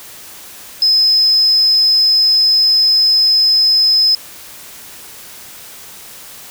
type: tone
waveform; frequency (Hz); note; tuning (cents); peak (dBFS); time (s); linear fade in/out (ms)
sine; 5100; D#8; +42; -8; 0.82-4.15; 2
effects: white hiss -35 dBFS RMS until 6.5 s